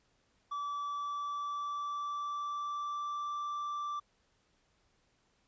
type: tone with pitch glide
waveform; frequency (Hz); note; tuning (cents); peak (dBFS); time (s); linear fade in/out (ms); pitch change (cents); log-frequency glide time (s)
triangle; 1155 to 1172.5; D6 to D6; -29 to -3; -33; 0.51-4; 10; +26; 0.82-3.38
effects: pink hiss -73 dBFS RMS until 5.47 s + resampled to 16000 Hz